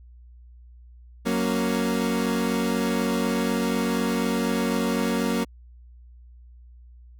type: chord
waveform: 30% pulse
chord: F# major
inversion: none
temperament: equal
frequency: 185 / 233.1 / 277.2 Hz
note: F#3 / A#3 / C#4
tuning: 0 / 0 / 0 cents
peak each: -25 / -22 / -27 dBFS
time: 1.25-5.45 s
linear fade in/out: 20 ms
effects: added 60 Hz sine -45 dBFS peak until 7.19 s